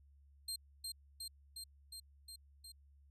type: tone with echo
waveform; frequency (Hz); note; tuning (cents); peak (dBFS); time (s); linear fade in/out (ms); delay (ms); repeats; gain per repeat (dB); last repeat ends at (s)
25% pulse; 4186; C8; 0; -35; 0.48-0.56; 5; 360; 6; -2; 2.72
effects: added 70 Hz sine -62 dBFS peak until 3.1 s